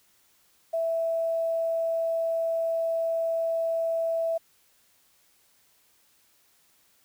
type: tone with quantisation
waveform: sine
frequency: 659.3 Hz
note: E5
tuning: in tune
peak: -24 dBFS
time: 0.73-4.38 s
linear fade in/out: 10 ms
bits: 9
effects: white hiss -64 dBFS RMS until 7.04 s

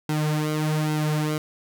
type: tone with flanger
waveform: sawtooth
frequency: 153.2 Hz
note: D#3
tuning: 27 cents flat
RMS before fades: -24 dBFS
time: 0.09-1.38 s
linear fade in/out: 2 ms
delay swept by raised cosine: 1.7 to 5.4 ms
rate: 1.2 Hz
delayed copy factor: -0.75
effects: none

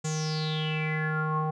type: tone with low-pass filter sweep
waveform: square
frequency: 155.56 Hz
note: D#3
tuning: in tune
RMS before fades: -29 dBFS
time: 0.04-1.51 s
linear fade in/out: 10 ms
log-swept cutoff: 7300 to 890 Hz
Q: 8.6
effects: none

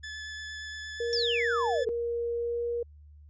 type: tone with vibrato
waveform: sawtooth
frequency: 1728 Hz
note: A6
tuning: 32 cents flat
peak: -34 dBFS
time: 0.03-1.85 s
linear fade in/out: 10 ms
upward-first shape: sine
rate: 8.6 Hz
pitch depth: 9 cents each way
type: tone with pitch glide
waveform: sine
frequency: 470.9 to 473.9 Hz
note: A#4 to A#4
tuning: +18 to +28 cents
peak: -28 dBFS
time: 1-2.83 s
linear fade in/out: 5 ms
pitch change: +10 cents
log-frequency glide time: 2.35-2.64 s
type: exponential sweep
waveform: sine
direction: down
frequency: 5588 to 410.9 Hz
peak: -27 dBFS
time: 1.13-1.89 s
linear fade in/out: 0 ms
effects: added 74 Hz sine -49 dBFS peak until 3.29 s + resampled to 16000 Hz

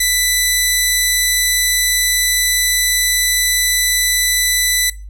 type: tone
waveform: 10% pulse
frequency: 1989 Hz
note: B6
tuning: 12 cents sharp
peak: -4 dBFS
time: 0-4.9 s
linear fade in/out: 5 ms
effects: noise-tail reverb RT60 0.3 s tail -19 dB re dry + added 50 Hz sine -29 dBFS peak until 5.09 s

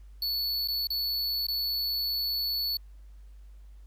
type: tone with dropouts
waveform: square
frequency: 4435 Hz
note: C#8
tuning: in tune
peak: -28 dBFS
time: 0.22-2.77 s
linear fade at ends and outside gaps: 2 ms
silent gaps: 0.675-0.684 / 0.871-0.903 / 1.468-1.484 s
effects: added 50 Hz sine -46 dBFS peak until 3.86 s + pink hiss -70 dBFS RMS until 3.86 s

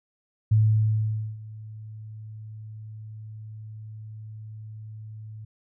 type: tone with ADSR envelope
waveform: sine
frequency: 108.5 Hz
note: A2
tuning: 24 cents flat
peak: -15 dBFS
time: 0.51-5.45 s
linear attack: 10 ms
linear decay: 850 ms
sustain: -22 dB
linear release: 7 ms
effects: none

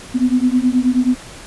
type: beating tone pair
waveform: sine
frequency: 246.9 / 256.3 Hz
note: B3 / C4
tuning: 0 / -36 cents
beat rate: 9.4 Hz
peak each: -15 dBFS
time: 0.14-1.16 s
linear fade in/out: 20 ms
effects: pink hiss -36 dBFS RMS until 1.46 s + resampled to 24000 Hz

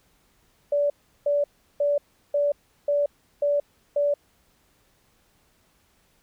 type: tone bursts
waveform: sine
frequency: 578 Hz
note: D5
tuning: 28 cents flat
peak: -19 dBFS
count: 7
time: 0.72-4.14 s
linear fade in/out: 5 ms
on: 180 ms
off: 360 ms
effects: pink hiss -64 dBFS RMS until 6.22 s

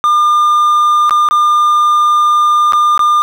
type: tone with dropouts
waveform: triangle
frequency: 1204 Hz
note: D6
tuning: 43 cents sharp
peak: -5 dBFS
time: 0.04-3.22 s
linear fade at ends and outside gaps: 0 ms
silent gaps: 1.095-1.108 / 1.288-1.31 / 2.723-2.733 / 2.977-2.993 s
effects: none

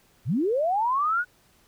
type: linear sweep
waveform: sine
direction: up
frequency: 87 to 1493 Hz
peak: -21 dBFS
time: 0.25-1.25 s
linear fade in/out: 50 ms
effects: pink hiss -61 dBFS RMS until 1.67 s

